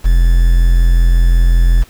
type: tone with quantisation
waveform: triangle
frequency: 42.72 Hz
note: F1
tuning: 37 cents flat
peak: -4 dBFS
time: 0.04-1.84 s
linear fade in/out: 20 ms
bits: 5
effects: pink hiss -44 dBFS RMS until 1.89 s